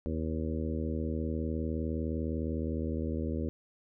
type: harmonic tone with a mistuned harmonic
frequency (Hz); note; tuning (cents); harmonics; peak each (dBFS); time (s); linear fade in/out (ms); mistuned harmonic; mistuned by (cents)
79.7; D#2; +42; 1 / 2 / 3 / 4 / 5 / 6 / 7; -34 / -40 / -36 / -39 / -42 / -42 / -45; 0.06-3.49; 0; 7; -17
effects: none

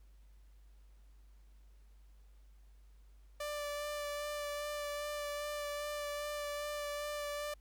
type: tone with vibrato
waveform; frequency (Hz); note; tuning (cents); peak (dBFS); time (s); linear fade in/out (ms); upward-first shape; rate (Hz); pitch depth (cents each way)
sawtooth; 587.3; D5; 0; -34; 3.4-7.54; 5; sine; 2.5; 15
effects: added 50 Hz sine -57 dBFS peak until 7.6 s + pink hiss -75 dBFS RMS until 7.6 s

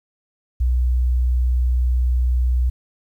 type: tone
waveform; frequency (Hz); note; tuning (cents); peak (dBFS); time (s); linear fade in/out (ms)
sine; 62; B1; +7; -14; 0.6-2.7; 10
effects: tanh soft clip ceiling -10 dBFS + 9-bit

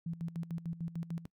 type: tone with tremolo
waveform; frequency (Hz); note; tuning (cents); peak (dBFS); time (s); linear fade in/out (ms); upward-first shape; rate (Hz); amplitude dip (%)
sine; 166.8; E3; +21; -34; 0.06-1.26; 5; square; 6.7; 80
effects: noise-tail reverb RT60 0.1 s tail -24 dB re dry

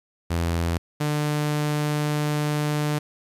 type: tone pair in turn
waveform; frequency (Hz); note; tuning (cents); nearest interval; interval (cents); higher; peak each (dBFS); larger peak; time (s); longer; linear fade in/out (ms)
sawtooth; 84.4 / 149.21; E2 / D3; +41 / +28; minor seventh; 987; second; -18; neither; 0.3-0.78 / 1-2.99; second; 10
effects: resampled to 32000 Hz + 9-bit

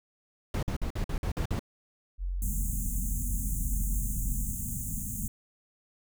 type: noise bursts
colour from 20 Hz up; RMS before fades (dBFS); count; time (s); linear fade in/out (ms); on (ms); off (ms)
brown; -30; 8; 0.54-1.594; 2; 88; 50
type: tone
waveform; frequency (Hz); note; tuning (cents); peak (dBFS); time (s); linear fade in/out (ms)
sine; 44.86; F1; +47; -29; 2.18-4.53; 50
type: band-stop noise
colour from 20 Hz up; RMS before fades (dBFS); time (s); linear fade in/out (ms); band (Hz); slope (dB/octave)
pink; -34; 2.42-5.28; 2; 250 to 6500; 96
effects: none

